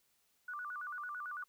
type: tone with vibrato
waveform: sine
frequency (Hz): 1317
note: E6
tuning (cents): -2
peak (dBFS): -40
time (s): 0.48-1.44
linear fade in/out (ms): 5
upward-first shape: square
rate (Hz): 9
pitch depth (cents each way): 190
effects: white hiss -75 dBFS RMS until 1.48 s